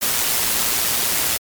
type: noise with amplitude modulation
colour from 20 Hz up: white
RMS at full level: -18 dBFS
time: 0.01-1.38 s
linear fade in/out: 20 ms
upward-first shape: sine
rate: 117 Hz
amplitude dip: 35%
effects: MP3 96 kbps